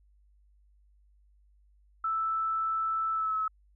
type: tone with pitch glide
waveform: sine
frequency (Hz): 1318.5 to 1293.6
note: E6 to E6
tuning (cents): 0 to -33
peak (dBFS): -27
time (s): 2.04-3.48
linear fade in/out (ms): 5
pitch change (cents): -33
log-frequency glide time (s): 3.13-3.35
effects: added 50 Hz sine -60 dBFS peak until 3.75 s